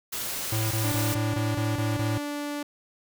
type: noise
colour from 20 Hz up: white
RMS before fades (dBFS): -32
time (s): 0.12-1.15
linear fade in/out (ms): 10
type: tone bursts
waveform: square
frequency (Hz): 110.2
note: A2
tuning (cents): +3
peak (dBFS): -26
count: 8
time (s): 0.52-2.18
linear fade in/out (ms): 5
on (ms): 190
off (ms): 20
type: tone with pitch glide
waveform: sawtooth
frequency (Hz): 293.7 to 291.3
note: D4 to D4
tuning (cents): 0 to -14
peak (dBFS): -26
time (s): 0.84-2.63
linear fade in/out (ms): 5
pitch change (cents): -14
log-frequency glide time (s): 1.2-1.35
effects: none